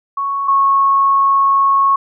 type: tone pair in turn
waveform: sine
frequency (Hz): 1108.7 / 1099.1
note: C#6 / C#6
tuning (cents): 0 / -15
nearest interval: unison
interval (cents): 15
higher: first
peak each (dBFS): -16 / -9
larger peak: second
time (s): 0.17-0.48 / 0.48-1.96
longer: second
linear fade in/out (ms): 5
effects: none